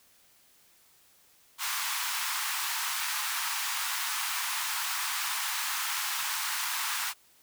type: high-pass noise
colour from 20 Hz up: pink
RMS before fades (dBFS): -32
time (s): 1.58-7.14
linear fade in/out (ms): 50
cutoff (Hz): 890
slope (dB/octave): 48
effects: white hiss -62 dBFS RMS until 7.42 s